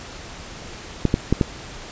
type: clicks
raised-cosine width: 3 ms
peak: -3 dBFS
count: 4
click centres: 1.053 / 1.141 / 1.326 / 1.412 s
effects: pink hiss -37 dBFS RMS until 1.91 s + resampled to 16000 Hz